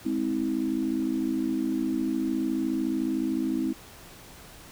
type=chord; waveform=sine; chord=Ab augmented; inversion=none; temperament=equal with one note detuned; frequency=207.7 / 261.6 / 321.2 Hz; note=Ab3 / C4 / E4; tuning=0 / 0 / -45 cents; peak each=-33 / -28 / -28 dBFS; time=0.05-3.73 s; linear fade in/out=10 ms; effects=pink hiss -48 dBFS RMS until 4.71 s